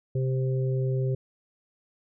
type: harmonic tone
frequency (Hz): 130.81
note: C3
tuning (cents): 0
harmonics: 1 / 3 / 4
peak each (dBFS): -24 / -32 / -37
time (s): 0.15-1.15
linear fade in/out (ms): 5
effects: none